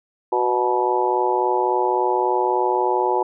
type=harmonic tone with a mistuned harmonic; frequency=123.47 Hz; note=B2; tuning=in tune; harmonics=3 / 4 / 5 / 6 / 7 / 8; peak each=-22 / -25 / -29 / -28 / -21 / -25 dBFS; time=0.32-3.23 s; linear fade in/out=5 ms; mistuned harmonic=8; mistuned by=-35 cents; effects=none